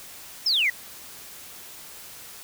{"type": "exponential sweep", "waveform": "sine", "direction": "down", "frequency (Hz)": [5500, 1889], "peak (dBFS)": -18, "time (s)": [0.46, 0.7], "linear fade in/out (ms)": 5, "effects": ["tanh soft clip ceiling -15 dBFS", "white hiss -43 dBFS RMS until 2.43 s"]}